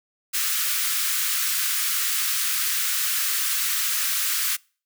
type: high-pass noise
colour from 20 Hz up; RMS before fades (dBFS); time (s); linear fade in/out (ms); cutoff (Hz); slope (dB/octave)
white; -24; 0.33-4.57; 20; 1200; 48
effects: noise-tail reverb RT60 0.4 s tail -26 dB re dry

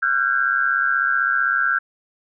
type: tone cluster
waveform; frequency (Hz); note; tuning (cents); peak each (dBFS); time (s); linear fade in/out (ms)
sine; 1373 / 1508 / 1604; F6 / F#6 / G6; -30 / +32 / +39; -21; 0.02-1.79; 10
effects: none

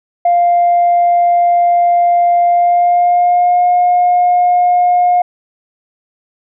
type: tone with pitch glide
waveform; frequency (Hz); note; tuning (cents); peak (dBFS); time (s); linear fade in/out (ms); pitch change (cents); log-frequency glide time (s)
sine; 698.5 to 714; F5 to F5; 0 to +38; -6; 0.25-5.22; 5; +38; 2.46-3.66
effects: tanh soft clip ceiling -4 dBFS

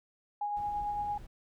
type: tone with tremolo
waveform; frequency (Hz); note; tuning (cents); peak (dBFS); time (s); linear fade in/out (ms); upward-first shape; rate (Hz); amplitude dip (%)
sine; 826; G#5; -10; -30; 0.41-1.18; 5; sine; 8.9; 30
type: noise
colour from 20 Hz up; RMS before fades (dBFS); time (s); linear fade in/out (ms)
brown; -48; 0.56-1.27; 10
effects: none

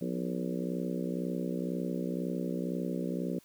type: harmonic tone with a mistuned harmonic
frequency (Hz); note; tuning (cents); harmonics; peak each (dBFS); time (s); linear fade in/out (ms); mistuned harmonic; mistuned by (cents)
62; B1; +7; 3 / 4 / 5 / 6 / 7 / 8 / 9; -35 / -37 / -39 / -41 / -42 / -43 / -44; 0.01-3.39; 5; 3; -84
effects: white hiss -62 dBFS RMS until 3.44 s

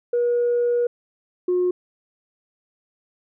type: tone pair in turn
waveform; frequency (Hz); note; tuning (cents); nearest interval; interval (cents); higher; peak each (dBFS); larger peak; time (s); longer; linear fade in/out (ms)
sine; 480.7 / 360.1; B4 / F#4; -47 / -47; perfect fourth; 500; first; -16; neither; 0.13-0.87 / 1.48-1.71; first; 5
effects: tanh soft clip ceiling -14 dBFS

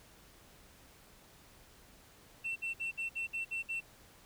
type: tone bursts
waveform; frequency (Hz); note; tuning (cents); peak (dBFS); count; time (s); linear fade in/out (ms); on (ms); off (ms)
sine; 2696; E7; +38; -32; 8; 2.44-3.806; 20; 120; 58
effects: tanh soft clip ceiling -33 dBFS + pink hiss -60 dBFS RMS until 4.25 s

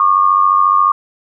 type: tone pair together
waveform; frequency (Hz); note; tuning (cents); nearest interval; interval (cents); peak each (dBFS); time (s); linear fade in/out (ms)
sine; 1103 / 1197.3; C#6 / D6; -9 / +33; minor second; 142; -11; 0-0.92; 2
effects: none

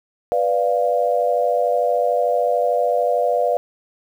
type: chord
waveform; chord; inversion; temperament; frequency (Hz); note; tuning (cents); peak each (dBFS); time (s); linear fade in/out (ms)
sine; B diminished; none; equal; 493.9 / 587.3 / 698.5; B4 / D5 / F5; 0 / 0 / 0; -20; 0.32-3.57; 0
effects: 8-bit

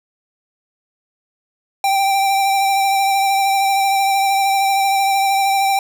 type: tone with vibrato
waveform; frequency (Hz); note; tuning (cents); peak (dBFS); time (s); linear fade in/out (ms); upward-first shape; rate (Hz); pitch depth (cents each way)
square; 784; G5; 0; -14; 1.84-5.79; 2; sine; 13; 21
effects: none

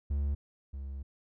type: tone pair in turn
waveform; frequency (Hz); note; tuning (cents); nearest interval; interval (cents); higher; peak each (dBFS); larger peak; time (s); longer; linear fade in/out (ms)
triangle; 71.1 / 68.39; C#2 / C#2; +45 / -23; minor second; 68; first; -26 / -35; first; 0.1-0.35 / 0.73-1.03; second; 10
effects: none

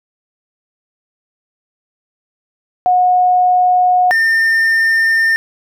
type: tone pair in turn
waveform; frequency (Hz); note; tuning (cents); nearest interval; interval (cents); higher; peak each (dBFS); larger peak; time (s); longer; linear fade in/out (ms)
sine / triangle; 727 / 1807.7; F#5 / A6; -31 / +46; octave + major third; 1577; second; -8; neither; 2.86-4.11 / 4.11-5.36; neither; 0
effects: none

